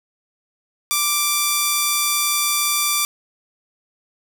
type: tone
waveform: 5% pulse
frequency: 1174.7 Hz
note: D6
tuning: in tune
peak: -5 dBFS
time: 0.91-3.05 s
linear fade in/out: 0 ms
effects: none